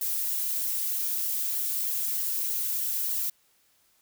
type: noise with flanger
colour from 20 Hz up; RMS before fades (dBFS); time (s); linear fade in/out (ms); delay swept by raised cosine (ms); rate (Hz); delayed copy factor
violet; -29; 0.01-3.3; 5; 0.79 to 3.59; 3.2; -0.6
effects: white hiss -66 dBFS RMS until 4.01 s